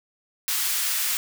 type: high-pass noise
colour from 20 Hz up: white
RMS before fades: -25 dBFS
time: 0.48-1.17 s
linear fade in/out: 0 ms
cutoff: 1400 Hz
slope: 12 dB/octave
effects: none